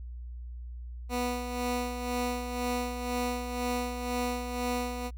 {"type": "tone with tremolo", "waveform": "15% pulse", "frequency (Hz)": 245.8, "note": "B3", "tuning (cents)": -8, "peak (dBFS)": -22, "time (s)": [1.09, 5.11], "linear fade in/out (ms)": 50, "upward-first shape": "sine", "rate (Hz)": 2, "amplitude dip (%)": 55, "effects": ["added 60 Hz sine -38 dBFS peak until 5.17 s"]}